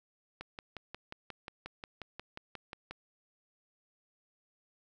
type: click train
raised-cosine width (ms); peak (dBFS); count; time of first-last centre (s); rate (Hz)
0.3; -26; 15; 0.41-2.91; 5.6
effects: none